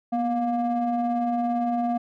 triangle ring-modulated tone, 233.1 Hz, A#3, in tune, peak -17 dBFS, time 0.12-1.98 s, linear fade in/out 10 ms, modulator 475 Hz, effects none

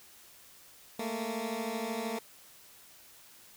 15% pulse beating tone pair, 217.2 / 230.2 Hz, A3 / A#3, -22 / -22 cents, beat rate 13 Hz, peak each -31 / -29 dBFS, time 0.99-2.19 s, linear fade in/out 5 ms, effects white hiss -56 dBFS RMS until 3.56 s

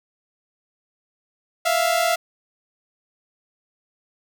sawtooth tone pair together, 659.3 / 698.5 Hz, E5 / F5, 0 / 0 cents, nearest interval minor second, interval 100 cents, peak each -17 dBFS, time 1.65-2.16 s, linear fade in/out 10 ms, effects none

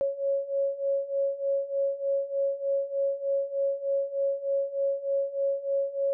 sine beating tone pair, 551 / 554.3 Hz, C#5 / C#5, -11 / 0 cents, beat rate 3.3 Hz, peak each -30 / -27 dBFS, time 0.01-6.13 s, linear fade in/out 0 ms, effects none

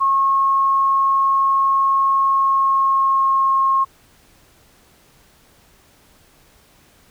sine tone with pitch glide, 1087 to 1077.6 Hz, C#6 to C#6, -34 to -49 cents, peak -13 dBFS, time 0-3.85 s, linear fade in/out 20 ms, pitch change -15 cents, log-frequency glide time 2.24-3.61 s, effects pink hiss -53 dBFS RMS until 7.1 s

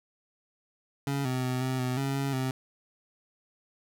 25% pulse tone with pitch steps, 139.6 / 128.2 / 127.3 / 129.9 / 126.6 / 136.9 / 137.9 / 130.5 Hz, C#3 / C3 / C3 / C3 / B2 / C#3 / C#3 / C3, +13 / -35 / -47 / -12 / +43 / -21 / -9 / -4 cents, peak -24 dBFS, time 1.07-2.51 s, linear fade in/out 2 ms, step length 180 ms, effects none

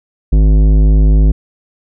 sine tone with tanh clipping, 51.91 Hz, G#1, in tune, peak -7 dBFS, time 0.32-1.32 s, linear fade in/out 10 ms, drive 14 dB, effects none

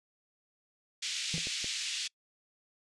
pink band-pass noise, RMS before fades -36 dBFS, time 1.02-2.08 s, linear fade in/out 10 ms, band 2500 to 7100 Hz, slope 24 dB/octave
triangle tone with exponential decay, 164.81 Hz, E3, in tune, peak -27 dBFS, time 1.34-1.46 s, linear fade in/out 0 ms, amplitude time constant 26 ms
clicks, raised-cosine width 2 ms, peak -30 dBFS, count 3, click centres 1.38 / 1.471 / 1.644 s
effects noise-tail reverb RT60 0.1 s tail -26 dB re dry + resampled to 24000 Hz

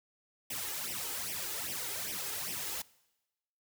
white noise with flanger, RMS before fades -38 dBFS, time 0.5-2.82 s, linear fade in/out 5 ms, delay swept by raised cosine 0.35 to 2.45 ms, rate 2.5 Hz, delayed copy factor +0.85, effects noise-tail reverb RT60 1.0 s tail -22 dB re dry + high-pass 80 Hz 12 dB/octave

